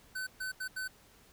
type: tone bursts at uneven times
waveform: square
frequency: 1517 Hz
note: F#6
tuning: 43 cents sharp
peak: -36 dBFS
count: 4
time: 0.15-0.27 / 0.4-0.52 / 0.6-0.68 / 0.76-0.88 s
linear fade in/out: 10 ms
effects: pink hiss -61 dBFS RMS until 1.32 s